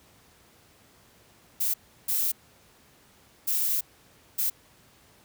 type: noise bursts at uneven times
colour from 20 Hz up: violet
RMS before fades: -26 dBFS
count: 4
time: 1.6-1.74 / 2.08-2.32 / 3.47-3.81 / 4.38-4.5 s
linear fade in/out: 10 ms
effects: pink hiss -58 dBFS RMS until 5.24 s + high-pass 60 Hz 12 dB/octave